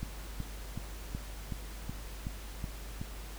click train, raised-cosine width 5 ms, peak -24 dBFS, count 9, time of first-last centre 0.03-3.015 s, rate 2.68 Hz, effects added 50 Hz sine -42 dBFS peak until 3.38 s + pink hiss -49 dBFS RMS until 3.38 s

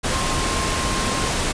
sine tone in noise, 1061 Hz, C6, 24 cents sharp, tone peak -28 dBFS, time 0.11-1.3 s, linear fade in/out 20 ms, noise pink, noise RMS -22 dBFS, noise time 0.03-1.53 s, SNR -9 dB, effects resampled to 22050 Hz

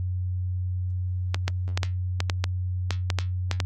clicks, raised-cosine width 0.2 ms, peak -8 dBFS, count 12, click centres 1.345 / 1.48 / 1.775 / 1.832 / 2.204 / 2.298 / 2.441 / 2.907 / 3.102 / 3.187 / 3.513 / 3.602 s, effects added 91 Hz sine -25 dBFS peak until 3.65 s + Opus 48 kbps

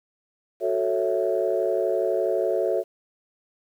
sine chord, F# minor seventh, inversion none, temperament equal with one note detuned, 370 / 441.8 / 554.4 / 659.3 Hz, F#4 / A4 / C#5 / E5, 0 / +7 / 0 / 0 cents, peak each -26 dBFS, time 0.6-2.84 s, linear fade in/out 50 ms, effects tanh soft clip ceiling -11 dBFS + 9-bit

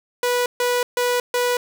sawtooth tone bursts, 490.2 Hz, B4, 13 cents flat, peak -14 dBFS, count 4, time 0.23-1.57 s, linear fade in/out 2 ms, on 230 ms, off 140 ms, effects none

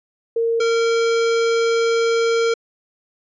sine / square tone pair in turn, 460 / 460 Hz, A#4 / A#4, -23 / -23 cents, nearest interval unison, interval 0 cents, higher neither, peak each -16 dBFS, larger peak neither, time 0.36-0.6 / 0.6-2.54 s, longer second, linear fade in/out 5 ms, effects resampled to 16000 Hz

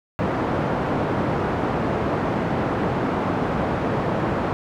pink band-pass noise, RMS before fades -23 dBFS, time 0.19-4.53 s, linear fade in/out 0 ms, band 120 to 1100 Hz, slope 12 dB/octave, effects none

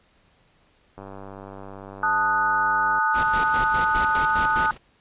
click train, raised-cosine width 1 ms, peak -25 dBFS, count 197, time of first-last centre 0.98-2.984 s, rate 97.8 Hz
sine chord, D# diminished, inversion second, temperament equal, 880 / 1244.5 / 1480 Hz, A5 / D#6 / F#6, 0 / 0 / 0 cents, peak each -23 dBFS, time 2.03-4.71 s, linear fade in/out 2 ms
pink noise with tremolo, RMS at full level -30 dBFS, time 3.13-4.78 s, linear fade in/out 50 ms, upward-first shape square, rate 4.9 Hz, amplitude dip 70%
effects pink hiss -61 dBFS RMS until 5 s + resampled to 8000 Hz

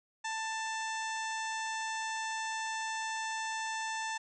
harmonic tone with a mistuned harmonic, 886 Hz, A5, 12 cents sharp, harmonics 1 / 2 / 3 / 4 / 5 / 6 / 7 / 8 / 9, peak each -37 / -39 / -45 / -47 / -52 / -50 / -47 / -51 / -51 dBFS, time 0.24-4.18 s, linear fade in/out 10 ms, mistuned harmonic 5, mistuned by -42 cents, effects none

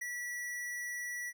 square tone with ADSR envelope, 1947 Hz, B6, 25 cents flat, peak -35 dBFS, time 0.01-1.33 s, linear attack 11 ms, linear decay 6 ms, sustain -3 dB, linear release 46 ms, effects none

